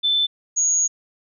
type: tone pair in turn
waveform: sine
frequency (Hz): 3526 / 6668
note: A7 / G#8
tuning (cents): +3 / +6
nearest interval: major seventh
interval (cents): 1103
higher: second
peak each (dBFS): -16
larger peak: neither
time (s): 0.03-0.27 / 0.56-0.88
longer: second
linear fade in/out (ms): 20
effects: none